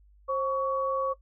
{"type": "tone pair together", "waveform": "sine", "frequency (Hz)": [531.8, 1124], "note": ["C5", "C#6"], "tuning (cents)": [28, 24], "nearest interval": "octave + minor second", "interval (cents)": 1296, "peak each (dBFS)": -28, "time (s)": [0.28, 1.14], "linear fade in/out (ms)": 20, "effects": ["noise-tail reverb RT60 0.1 s tail -17 dB re dry", "added 50 Hz sine -55 dBFS peak until 1.21 s"]}